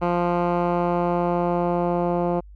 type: tone with low-pass filter sweep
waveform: 10% pulse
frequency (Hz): 174.61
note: F3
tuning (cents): 0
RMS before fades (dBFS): -22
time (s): 0.01-2.41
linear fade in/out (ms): 20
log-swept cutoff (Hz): 1400 to 710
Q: 0.93
effects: added 50 Hz sine -41 dBFS peak until 2.55 s